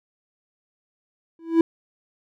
triangle tone with exponential growth, 329.6 Hz, E4, in tune, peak -7 dBFS, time 1.39-1.61 s, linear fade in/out 2 ms, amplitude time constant 47 ms, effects none

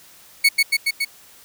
30% pulse tone with echo, 2217 Hz, C#7, in tune, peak -8 dBFS, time 0.44-0.49 s, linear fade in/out 10 ms, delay 140 ms, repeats 4, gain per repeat -2 dB, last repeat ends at 1.05 s, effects white hiss -48 dBFS RMS until 1.44 s

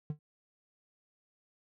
triangle tone with exponential decay, 150 Hz, D3, 37 cents sharp, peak -28 dBFS, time 0.1-0.19 s, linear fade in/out 2 ms, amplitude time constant 18 ms, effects none

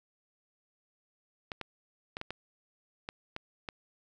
clicks, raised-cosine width 0.3 ms, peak -21 dBFS, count 8, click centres 1.518 / 1.613 / 2.169 / 2.214 / 2.306 / 3.089 / 3.364 / 3.688 s, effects none

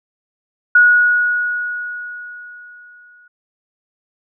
sine tone with exponential decay, 1456 Hz, F#6, 28 cents flat, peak -5 dBFS, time 0.75-3.28 s, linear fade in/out 5 ms, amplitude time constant 550 ms, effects none

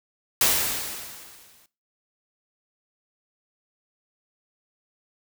white noise with exponential decay, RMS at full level -18 dBFS, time 0.41-1.66 s, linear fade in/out 2 ms, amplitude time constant 270 ms, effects noise-tail reverb RT60 0.3 s tail -19 dB re dry

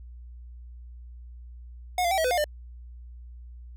square tone with pitch steps, 725 / 690 / 768 / 643 / 504 / 711 / 599 Hz, F#5 / F5 / G5 / E5 / B4 / F5 / D5, -35 / -21 / -36 / -43 / +35 / +31 / +34 cents, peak -23 dBFS, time 1.98-2.442 s, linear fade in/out 2 ms, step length 66 ms, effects added 60 Hz sine -41 dBFS peak until 3.76 s

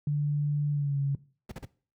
sine tone with pitch glide, 146.5 to 139.48 Hz, D3 to C#3, -4 to +11 cents, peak -24 dBFS, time 0.07-1.15 s, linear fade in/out 2 ms, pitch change -85 cents, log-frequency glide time 0.71-0.99 s
brown noise bursts, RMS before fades -33 dBFS, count 3, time 1.49-1.652 s, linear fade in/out 5 ms, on 28 ms, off 39 ms
effects noise-tail reverb RT60 0.4 s tail -19 dB re dry + high-pass 80 Hz 12 dB/octave

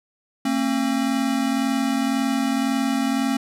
square tone pair together, 227 / 268.9 Hz, A#3 / C4, -46 / +47 cents, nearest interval minor third, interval 293 cents, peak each -25 / -22 dBFS, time 0.45-3.37 s, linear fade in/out 5 ms, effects low-pass 12000 Hz 12 dB/octave

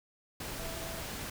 sine tone in noise, 659.3 Hz, E5, in tune, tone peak -45 dBFS, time 0.59-1.02 s, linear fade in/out 5 ms, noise pink, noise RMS -40 dBFS, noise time 0.4-1.3 s, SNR -8 dB, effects none

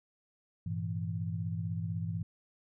sine chord, E diminished, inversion first, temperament equal with one note detuned, 100.52 / 116.54 / 164.81 Hz, G2 / Bb2 / E3, +44 / 0 / 0 cents, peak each -36 / -40 / -36 dBFS, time 0.66-2.23 s, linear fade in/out 5 ms, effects none

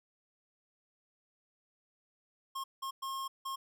square tone bursts at uneven times, 1075 Hz, C6, 47 cents sharp, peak -37 dBFS, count 4, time 2.55-2.64 / 2.82-2.91 / 3.02-3.28 / 3.45-3.56 s, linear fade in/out 10 ms, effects none

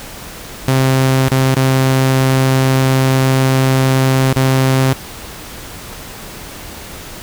sawtooth tone with dropouts, 132.1 Hz, C3, 17 cents sharp, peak -6 dBFS, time 0.68-4.93 s, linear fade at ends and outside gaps 0 ms, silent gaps 1.282-1.316 / 1.545-1.568 / 4.328-4.363 s, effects pink hiss -31 dBFS RMS until 7.22 s

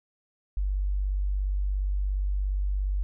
sine tone, 48.57 Hz, G1, 15 cents flat, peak -24 dBFS, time 0.57-3.03 s, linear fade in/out 0 ms, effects none

